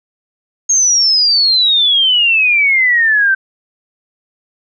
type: exponential sweep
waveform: sine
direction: down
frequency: 6550 to 1536 Hz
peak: -8 dBFS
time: 0.69-3.35 s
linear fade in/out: 10 ms
effects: none